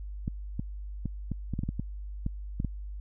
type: clicks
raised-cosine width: 5 ms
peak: -18 dBFS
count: 12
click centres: 0.279 / 0.595 / 1.057 / 1.317 / 1.537 / 1.591 / 1.635 / 1.69 / 1.796 / 2.264 / 2.601 / 2.647 s
effects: added 50 Hz sine -36 dBFS peak until 3 s